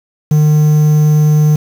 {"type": "tone with quantisation", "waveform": "triangle", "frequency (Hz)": 151.6, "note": "D#3", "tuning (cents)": -45, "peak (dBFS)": -4, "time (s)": [0.31, 1.56], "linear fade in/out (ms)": 5, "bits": 5, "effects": []}